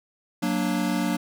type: chord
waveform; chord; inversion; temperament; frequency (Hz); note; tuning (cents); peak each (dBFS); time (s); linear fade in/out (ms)
square; Gb augmented; none; equal; 185 / 233.1 / 293.7; Gb3 / Bb3 / D4; 0 / 0 / 0; -28 / -28 / -28; 0.42-1.17; 10
effects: none